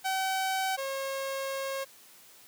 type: tone pair in turn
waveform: sawtooth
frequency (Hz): 763 / 541.6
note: G5 / C#5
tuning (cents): -47 / -40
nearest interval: tritone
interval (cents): 593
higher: first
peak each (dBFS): -24 / -28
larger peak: first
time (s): 0.04-0.77 / 0.77-1.85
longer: second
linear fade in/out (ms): 20
effects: white hiss -55 dBFS RMS until 2.47 s + high-pass 100 Hz 12 dB/octave